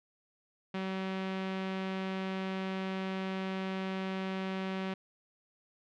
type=tone with low-pass filter; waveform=sawtooth; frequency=190 Hz; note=F#3; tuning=46 cents sharp; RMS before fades=-36 dBFS; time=0.74-4.94 s; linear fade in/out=5 ms; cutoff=3000 Hz; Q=1.4; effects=none